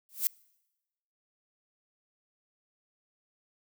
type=noise with exponential growth; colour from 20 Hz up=violet; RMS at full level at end=-23 dBFS; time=0.09-0.27 s; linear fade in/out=0 ms; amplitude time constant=37 ms; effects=noise-tail reverb RT60 1.0 s tail -26 dB re dry